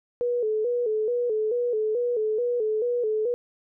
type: tone with vibrato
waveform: sine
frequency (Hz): 457.6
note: A#4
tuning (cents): -32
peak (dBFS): -22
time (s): 0.21-3.34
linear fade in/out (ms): 0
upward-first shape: square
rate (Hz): 2.3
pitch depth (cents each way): 100
effects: none